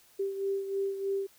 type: beating tone pair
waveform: sine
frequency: 392 / 395.2 Hz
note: G4 / G4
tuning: 0 / +14 cents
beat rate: 3.2 Hz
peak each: -30 / -37 dBFS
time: 0.19-1.27 s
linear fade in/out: 10 ms
effects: white hiss -61 dBFS RMS until 1.38 s